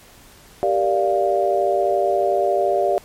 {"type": "chord", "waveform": "sine", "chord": "G minor seventh", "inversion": "none", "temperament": "equal", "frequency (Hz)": [392, 466.2, 587.3, 698.5], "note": ["G4", "Bb4", "D5", "F5"], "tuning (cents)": [0, 0, 0, 0], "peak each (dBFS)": [-21, -26, -20, -20], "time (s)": [0.63, 2.98], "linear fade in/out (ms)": 0, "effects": ["pink hiss -47 dBFS RMS until 3.04 s", "MP3 64 kbps"]}